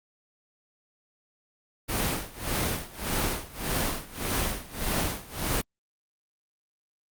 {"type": "noise with tremolo", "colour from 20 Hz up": "pink", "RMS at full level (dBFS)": -26, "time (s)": [1.88, 5.62], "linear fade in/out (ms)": 20, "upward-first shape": "sine", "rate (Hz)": 1.7, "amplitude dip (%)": 90, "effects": ["Opus 32 kbps"]}